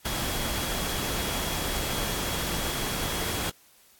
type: tone in noise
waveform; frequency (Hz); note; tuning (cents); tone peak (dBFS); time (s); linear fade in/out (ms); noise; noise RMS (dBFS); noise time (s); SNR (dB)
sine; 3322; G#7; 0; -39; 0.05-3.5; 5; pink; -30; 0.05-3.5; -12
effects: white hiss -58 dBFS RMS until 3.99 s + AAC 64 kbps